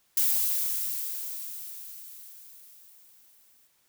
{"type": "noise with exponential decay", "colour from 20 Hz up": "violet", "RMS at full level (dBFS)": -23, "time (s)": [0.17, 3.67], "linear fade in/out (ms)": 2, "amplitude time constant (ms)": 760, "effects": ["white hiss -68 dBFS RMS until 3.88 s"]}